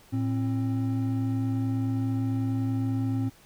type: tone pair together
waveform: triangle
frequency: 111.71 / 265.7 Hz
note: A2 / C4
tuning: +27 / +27 cents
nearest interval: octave + minor third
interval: 1500 cents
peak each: -25 / -26 dBFS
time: 0.12-3.3 s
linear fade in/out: 20 ms
effects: pink hiss -56 dBFS RMS until 3.45 s